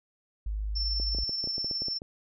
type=tone; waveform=sine; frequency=51.91 Hz; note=G#1; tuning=in tune; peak=-29 dBFS; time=0.46-1.24 s; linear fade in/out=5 ms
type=tone with tremolo; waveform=sine; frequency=5380 Hz; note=E8; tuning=34 cents sharp; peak=-28 dBFS; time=0.75-1.99 s; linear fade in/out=20 ms; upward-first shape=square; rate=19 Hz; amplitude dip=30%
type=clicks; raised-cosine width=2 ms; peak=-27 dBFS; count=12; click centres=0.999 / 1.148 / 1.186 / 1.294 / 1.441 / 1.474 / 1.581 / 1.645 / 1.712 / 1.82 / 1.884 / 2.019 s
effects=none